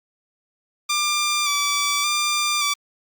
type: tone with vibrato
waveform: 10% pulse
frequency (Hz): 1174.7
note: D6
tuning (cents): 0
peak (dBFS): -11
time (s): 0.89-2.74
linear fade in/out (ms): 10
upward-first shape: square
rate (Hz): 0.87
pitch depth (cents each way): 26
effects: Opus 48 kbps